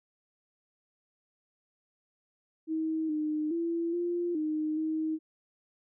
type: tone with pitch steps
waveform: sine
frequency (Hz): 318.2 / 305.6 / 336 / 347.8 / 308.6 / 315.2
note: D#4 / D#4 / E4 / F4 / D#4 / D#4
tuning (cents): +39 / -31 / +33 / -7 / -14 / +23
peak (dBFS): -28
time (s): 2.67-5.19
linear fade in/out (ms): 50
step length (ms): 420
effects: none